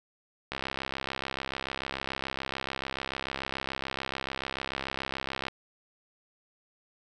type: click train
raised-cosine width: 0.3 ms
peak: -16 dBFS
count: 333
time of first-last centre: 0.52-5.483 s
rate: 66.9 Hz
effects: none